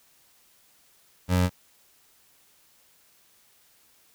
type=tone; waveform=25% pulse; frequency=90.5 Hz; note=F#2; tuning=38 cents flat; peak=-16 dBFS; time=1.28-1.5 s; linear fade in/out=50 ms; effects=white hiss -61 dBFS RMS until 4.14 s